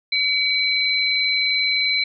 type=tone pair together; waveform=sine; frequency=2273 / 4050 Hz; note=C#7 / B7; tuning=+43 / +43 cents; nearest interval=minor seventh; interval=1000 cents; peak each=-20 dBFS; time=0.12-2.04 s; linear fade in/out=5 ms; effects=none